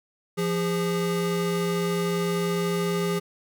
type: tone pair together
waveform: square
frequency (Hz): 172.5 / 407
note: F3 / G#4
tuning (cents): -21 / -35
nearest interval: octave + minor third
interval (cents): 1486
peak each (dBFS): -27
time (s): 0.37-3.2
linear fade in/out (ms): 20
effects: none